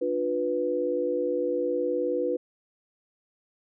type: chord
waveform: sine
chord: B diminished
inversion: first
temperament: just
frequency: 296.3 / 355.6 / 493.9 Hz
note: D4 / F4 / B4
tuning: +15 / +31 / 0 cents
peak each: -32 / -30 / -26 dBFS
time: 0.01-2.37 s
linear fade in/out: 10 ms
effects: none